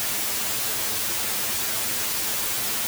white noise with comb filter, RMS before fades -26 dBFS, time 0-2.87 s, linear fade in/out 0 ms, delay 9.2 ms, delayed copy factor +0.9, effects none

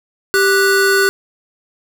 square tone pair together, 392 / 1477.3 Hz, G4 / F#6, 0 / -3 cents, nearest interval octave + major seventh, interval 2297 cents, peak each -14 dBFS, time 0.34-1.09 s, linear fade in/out 0 ms, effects none

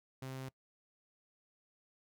sawtooth tone, 131.8 Hz, C3, 13 cents sharp, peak -38 dBFS, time 0.22-0.49 s, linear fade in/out 5 ms, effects noise-tail reverb RT60 0.1 s tail -22 dB re dry

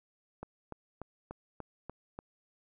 click train, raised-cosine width 1 ms, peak -27 dBFS, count 7, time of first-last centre 0.43-2.19 s, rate 3.41 Hz, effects none

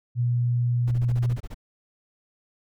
sine tone, 121 Hz, B2, 35 cents flat, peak -20 dBFS, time 0.15-1.38 s, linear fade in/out 50 ms
brown noise bursts, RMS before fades -34 dBFS, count 10, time 0.87-1.545 s, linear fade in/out 10 ms, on 45 ms, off 25 ms
effects none

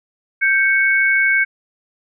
sine tone pair together, 1568 / 2217 Hz, G6 / C#7, 0 / 0 cents, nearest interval tritone, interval 600 cents, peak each -15 dBFS, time 0.41-1.45 s, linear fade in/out 20 ms, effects none

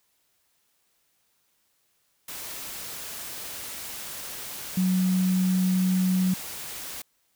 sine tone in noise, 185 Hz, F#3, in tune, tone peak -20 dBFS, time 4.77-6.34 s, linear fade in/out 5 ms, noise white, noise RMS -37 dBFS, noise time 2.28-7.02 s, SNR +14 dB, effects white hiss -70 dBFS RMS until 7.35 s

